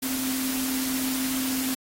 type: tone in noise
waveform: sine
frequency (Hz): 261.6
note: C4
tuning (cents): 0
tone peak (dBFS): -28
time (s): 0.02-1.75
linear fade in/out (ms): 10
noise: white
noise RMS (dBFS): -31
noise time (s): 0.02-1.75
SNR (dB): 0
effects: AAC 48 kbps